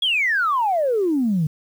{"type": "exponential sweep", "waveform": "sine", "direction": "down", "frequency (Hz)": [3400, 146.83], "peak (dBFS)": -16, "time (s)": [0.02, 1.47], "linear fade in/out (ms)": 5, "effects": ["tanh soft clip ceiling -12 dBFS", "8-bit"]}